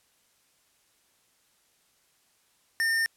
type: tone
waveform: square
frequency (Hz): 1813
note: A#6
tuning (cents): -49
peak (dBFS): -24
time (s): 2.8-3.06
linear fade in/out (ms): 0
effects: white hiss -67 dBFS RMS until 3.16 s + low-pass 12000 Hz 12 dB/octave